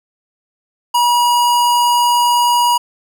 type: tone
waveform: square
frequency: 963 Hz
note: B5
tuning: 44 cents flat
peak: -11 dBFS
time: 0.94-2.78 s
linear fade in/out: 10 ms
effects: none